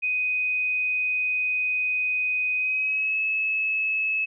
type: tone with pitch glide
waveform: sine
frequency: 2500 to 2590 Hz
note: D#7 to E7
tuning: +8 to -31 cents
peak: -22 dBFS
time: 0.02-4.26 s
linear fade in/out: 20 ms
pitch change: +61 cents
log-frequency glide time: 2.56-3.19 s
effects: none